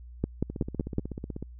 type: two click trains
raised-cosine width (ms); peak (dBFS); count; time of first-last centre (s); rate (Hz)
3; -13 / -22; 5 / 16; 0.24-0.983 / 0.5-1.426; 5.38 / 16.2
effects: added 60 Hz sine -43 dBFS peak until 1.59 s